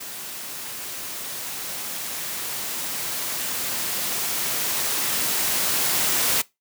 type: noise with level ramp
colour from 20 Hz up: white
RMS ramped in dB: -35 to -21 dBFS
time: 0-6.42 s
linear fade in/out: 10 ms
effects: noise-tail reverb RT60 0.2 s tail -21 dB re dry + high-pass 100 Hz 12 dB/octave